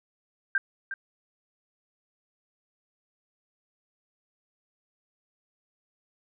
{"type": "tone with echo", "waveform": "sine", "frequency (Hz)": 1575, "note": "G6", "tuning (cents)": 8, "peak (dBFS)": -21, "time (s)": [0.55, 0.58], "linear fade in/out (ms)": 2, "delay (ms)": 360, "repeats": 1, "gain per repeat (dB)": -10, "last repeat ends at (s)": 0.94, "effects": []}